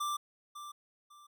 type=tone with echo; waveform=square; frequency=1179 Hz; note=D6; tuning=6 cents sharp; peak=-33 dBFS; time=0-0.17 s; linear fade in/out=10 ms; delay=550 ms; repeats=2; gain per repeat=-11 dB; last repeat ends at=1.27 s; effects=none